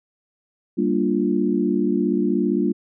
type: chord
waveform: sine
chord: G minor seventh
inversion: none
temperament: equal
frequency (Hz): 196 / 233.1 / 293.7 / 349.2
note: G3 / Bb3 / D4 / F4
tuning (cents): 0 / 0 / 0 / 0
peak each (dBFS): -23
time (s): 0.77-2.73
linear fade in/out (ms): 20
effects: none